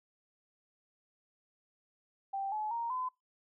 sine tone with pitch steps, 784 / 855 / 932.3 / 1016.7 Hz, G5 / A5 / A#5 / B5, 0 / -50 / 0 / +50 cents, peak -33 dBFS, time 2.33-3.09 s, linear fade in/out 10 ms, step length 190 ms, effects noise-tail reverb RT60 0.2 s tail -24 dB re dry

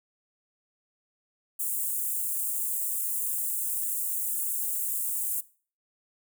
white high-pass noise, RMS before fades -30 dBFS, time 1.59-5.41 s, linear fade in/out 10 ms, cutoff 7700 Hz, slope 48 dB/octave, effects noise-tail reverb RT60 0.4 s tail -19 dB re dry

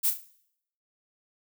violet noise with echo, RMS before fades -24 dBFS, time 0.03-0.11 s, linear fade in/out 20 ms, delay 36 ms, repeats 4, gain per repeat -8 dB, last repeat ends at 0.254 s, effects noise-tail reverb RT60 0.7 s tail -18 dB re dry

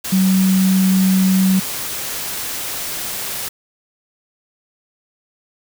sine tone in noise, 189.1 Hz, F#3, 38 cents sharp, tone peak -11 dBFS, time 0.12-1.6 s, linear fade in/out 10 ms, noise white, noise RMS -25 dBFS, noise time 0.04-3.49 s, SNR +11 dB, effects none

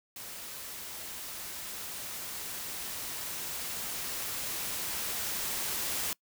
white noise with level ramp, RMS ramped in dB -43 to -33 dBFS, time 0.16-6.13 s, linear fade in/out 2 ms, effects noise-tail reverb RT60 0.1 s tail -24 dB re dry

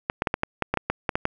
clicks, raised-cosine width 0.5 ms, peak -7 dBFS, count 12, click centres 0.099 / 0.221 / 0.272 / 0.341 / 0.434 / 0.623 / 0.74 / 0.773 / 0.9 / 1.092 / 1.155 / 1.254 s, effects none

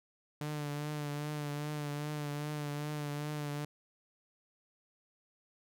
sawtooth tone with vibrato, 147.9 Hz, D3, 13 cents sharp, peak -32 dBFS, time 0.41-3.65 s, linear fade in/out 2 ms, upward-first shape triangle, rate 2.5 Hz, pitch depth 39 cents each way, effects none

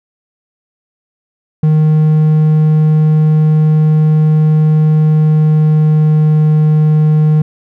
triangle tone with pitch glide, 154.7 to 153.63 Hz, D#3 to D#3, -10 to -22 cents, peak -4 dBFS, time 1.63-7.42 s, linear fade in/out 5 ms, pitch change -12 cents, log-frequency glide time 4.99-6.47 s, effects none

